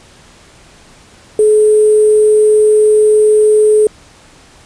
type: tone with sample-and-hold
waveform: sine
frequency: 426.6 Hz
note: G#4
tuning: 46 cents sharp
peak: -5 dBFS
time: 1.39-3.87 s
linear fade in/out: 2 ms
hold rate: 8820 Hz
effects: pink hiss -42 dBFS RMS until 4.65 s + resampled to 22050 Hz